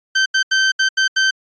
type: tone bursts at uneven times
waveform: sawtooth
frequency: 1550 Hz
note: G6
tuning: 20 cents flat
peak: -9 dBFS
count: 6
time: 0.15-0.26 / 0.34-0.43 / 0.51-0.72 / 0.79-0.89 / 0.97-1.08 / 1.16-1.31 s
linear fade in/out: 10 ms
effects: resampled to 16000 Hz